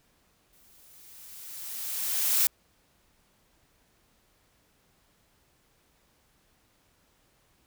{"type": "noise with exponential growth", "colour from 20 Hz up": "blue", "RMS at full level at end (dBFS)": -22, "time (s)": [0.53, 2.47], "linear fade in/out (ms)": 1, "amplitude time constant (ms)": 420, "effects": ["pink hiss -67 dBFS RMS until 7.66 s"]}